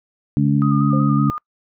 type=harmonic tone; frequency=71 Hz; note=C#2; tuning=42 cents sharp; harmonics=2 / 3 / 4; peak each=-16 / -18 / -19 dBFS; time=0.37-1.3 s; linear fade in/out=0 ms
type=tone with vibrato; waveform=sine; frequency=1234 Hz; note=D#6; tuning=15 cents flat; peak=-24 dBFS; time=0.62-1.38 s; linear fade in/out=0 ms; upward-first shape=square; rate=5.3 Hz; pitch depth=27 cents each way
type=tone with exponential decay; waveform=sine; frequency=523.3 Hz; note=C5; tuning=in tune; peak=-24 dBFS; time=0.93-1.27 s; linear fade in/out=2 ms; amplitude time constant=73 ms
effects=noise-tail reverb RT60 0.1 s tail -24 dB re dry